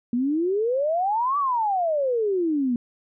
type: exponential two-way sweep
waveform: sine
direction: up then down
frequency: 233.1 to 1174.7 to 233.1 Hz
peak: -20 dBFS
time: 0.13-2.76 s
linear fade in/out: 2 ms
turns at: 1.38 s
effects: none